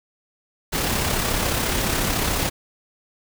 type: noise with amplitude modulation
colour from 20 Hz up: pink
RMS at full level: -21 dBFS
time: 0.72-2.5 s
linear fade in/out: 20 ms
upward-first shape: sine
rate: 34.1 Hz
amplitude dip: 35%
effects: none